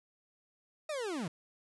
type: linear sweep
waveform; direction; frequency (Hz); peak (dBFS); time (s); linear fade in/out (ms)
40% pulse; down; 638 to 144.5; -34; 0.89-1.28; 5
effects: resampled to 24000 Hz